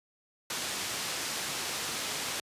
white low-pass noise, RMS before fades -35 dBFS, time 0.5-2.4 s, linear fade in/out 2 ms, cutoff 7100 Hz, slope 12 dB/octave, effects high-pass 100 Hz 12 dB/octave + resampled to 32000 Hz

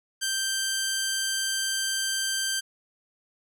10% pulse tone, 1568 Hz, G6, in tune, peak -17 dBFS, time 0.21-2.61 s, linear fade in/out 20 ms, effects none

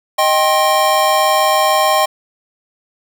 square chord, C minor, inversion first, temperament equal with one note detuned, 622.3 / 784 / 1066 Hz, Eb5 / G5 / C6, 0 / 0 / +32 cents, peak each -16 dBFS, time 0.18-2.06 s, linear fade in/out 10 ms, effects 7-bit

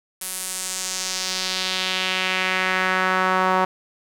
sawtooth tone with band-pass filter sweep, 186.3 Hz, F#3, 12 cents sharp, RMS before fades -23 dBFS, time 0.21-3.65 s, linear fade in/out 5 ms, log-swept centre 11000 to 1000 Hz, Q 1.8, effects 8-bit

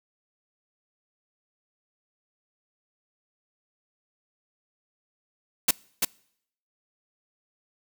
white noise with echo, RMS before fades -19 dBFS, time 5.68-5.71 s, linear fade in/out 5 ms, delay 340 ms, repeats 1, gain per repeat -4 dB, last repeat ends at 6.05 s, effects noise-tail reverb RT60 0.7 s tail -26 dB re dry

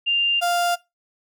sine / 35% pulse tone pair in turn, 2794 / 698.5 Hz, F7 / F5, 0 / 0 cents, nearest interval 2 octaves, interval 2400 cents, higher first, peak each -17 dBFS, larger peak neither, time 0.06-0.41 / 0.41-0.76 s, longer neither, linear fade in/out 20 ms, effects noise-tail reverb RT60 0.2 s tail -19 dB re dry

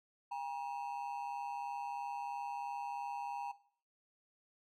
triangle ring-modulated tone, 880 Hz, A5, in tune, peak -33 dBFS, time 0.31-3.52 s, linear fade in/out 10 ms, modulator 71.5 Hz, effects noise-tail reverb RT60 0.5 s tail -17 dB re dry

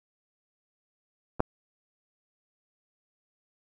clicks, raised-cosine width 1 ms, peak -24 / -8 dBFS, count 2, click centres 1.396 / 1.404 s, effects none

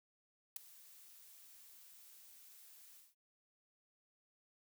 blue noise with ADSR envelope, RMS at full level -38 dBFS, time 0.56-3.15 s, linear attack 4 ms, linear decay 8 ms, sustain -22 dB, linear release 190 ms, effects none

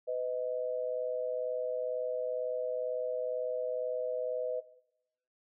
sine tone pair together, 503 / 625.1 Hz, B4 / D#5, +32 / +8 cents, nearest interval major third, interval 376 cents, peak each -33 / -35 dBFS, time 0.07-4.61 s, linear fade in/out 20 ms, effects noise-tail reverb RT60 0.8 s tail -17 dB re dry

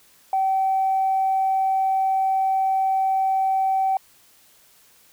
sine tone, 768 Hz, G5, 36 cents flat, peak -17 dBFS, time 0.33-3.97 s, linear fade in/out 2 ms, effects tanh soft clip ceiling -13 dBFS + white hiss -55 dBFS RMS until 5.12 s

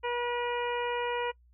harmonic tone, 482.6 Hz, B4, 40 cents flat, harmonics 1 / 2 / 3 / 4 / 5 / 6, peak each -32 / -33 / -41 / -41 / -40 / -43 dBFS, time 0.03-1.32 s, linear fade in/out 20 ms, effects noise-tail reverb RT60 0.1 s tail -24 dB re dry + added 60 Hz sine -58 dBFS peak until 1.53 s

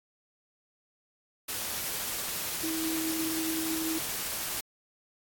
sine tone in noise, 321.9 Hz, E4, 41 cents flat, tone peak -31 dBFS, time 2.63-3.99 s, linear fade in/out 10 ms, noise white, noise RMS -34 dBFS, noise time 1.48-4.61 s, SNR 0 dB, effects AAC 64 kbps

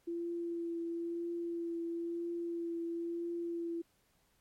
sine tone with vibrato, 339.1 Hz, E4, 49 cents sharp, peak -35 dBFS, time 0.07-3.82 s, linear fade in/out 10 ms, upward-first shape triangle, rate 1 Hz, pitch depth 18 cents each way, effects pink hiss -73 dBFS RMS until 4.4 s + MP3 64 kbps

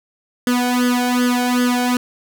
sawtooth tone with flanger, 246.9 Hz, B3, in tune, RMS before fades -17 dBFS, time 0.47-1.97 s, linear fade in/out 2 ms, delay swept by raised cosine 0.61 to 1.32 ms, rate 2.6 Hz, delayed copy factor +1, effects none

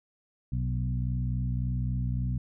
harmonic tone with a mistuned harmonic, 61.74 Hz, B1, in tune, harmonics 1 / 2 / 3 / 4, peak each -31 / -29 / -37 / -41 dBFS, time 0.52-2.38 s, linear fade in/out 5 ms, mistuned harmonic 2, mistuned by +26 cents, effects none

